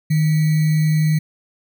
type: tone with sample-and-hold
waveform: sine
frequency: 155.56 Hz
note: D#3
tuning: in tune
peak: -13 dBFS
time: 0.1-1.19 s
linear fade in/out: 10 ms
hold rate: 2100 Hz
effects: none